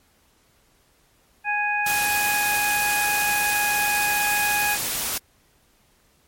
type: harmonic tone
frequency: 830 Hz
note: G#5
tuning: 1 cent flat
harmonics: 1 / 2 / 3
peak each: -25 / -25 / -25 dBFS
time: 1.44-4.78 s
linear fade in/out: 50 ms
type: noise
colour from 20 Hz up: white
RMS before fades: -26 dBFS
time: 1.86-5.18 s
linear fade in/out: 5 ms
effects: pink hiss -61 dBFS RMS until 6.27 s + MP3 64 kbps